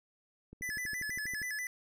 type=click train; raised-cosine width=3 ms; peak=-36 dBFS; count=12; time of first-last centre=0.53-1.417 s; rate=12.4 Hz
type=tone with vibrato; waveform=square; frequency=1849 Hz; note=A#6; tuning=15 cents flat; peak=-36 dBFS; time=0.62-1.67 s; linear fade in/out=2 ms; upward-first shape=square; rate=6.2 Hz; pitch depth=130 cents each way
effects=none